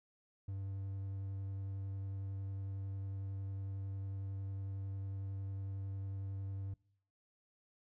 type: tone with vibrato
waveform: triangle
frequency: 97.5 Hz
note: G2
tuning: 9 cents flat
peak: -37 dBFS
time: 0.48-6.74 s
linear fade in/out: 5 ms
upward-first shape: triangle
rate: 11 Hz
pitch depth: 12 cents each way
effects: noise-tail reverb RT60 0.6 s tail -23 dB re dry